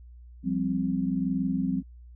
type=chord; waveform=sine; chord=F suspended second; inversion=none; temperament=equal; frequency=174.61 / 196 / 261.6 Hz; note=F3 / G3 / C4; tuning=0 / 0 / 0 cents; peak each=-30 / -29 / -28 dBFS; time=0.43-1.83 s; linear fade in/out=50 ms; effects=added 60 Hz sine -45 dBFS peak until 2.15 s